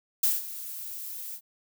violet noise with ADSR envelope, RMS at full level -22 dBFS, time 0.23-1.41 s, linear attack 5 ms, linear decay 180 ms, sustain -16 dB, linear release 73 ms, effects none

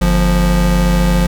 square tone pair together, 48.88 / 174.61 Hz, G1 / F3, -4 / 0 cents, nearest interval octave + minor seventh, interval 2204 cents, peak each -13 / -14 dBFS, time 0.01-1.27 s, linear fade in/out 10 ms, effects none

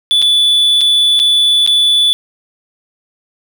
triangle tone with dropouts, 3464 Hz, A7, 28 cents flat, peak -6 dBFS, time 0.11-2.13 s, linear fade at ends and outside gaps 0 ms, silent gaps 0.218-0.224 / 0.809-0.814 / 1.193-1.199 / 1.664-1.675 s, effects none

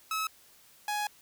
sawtooth tone pair in turn, 1292 / 834.6 Hz, E6 / G#5, -35 / +8 cents, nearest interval minor sixth, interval 757 cents, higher first, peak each -26 dBFS, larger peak neither, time 0.11-0.27 / 0.88-1.07 s, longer second, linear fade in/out 2 ms, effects white hiss -59 dBFS RMS until 1.21 s

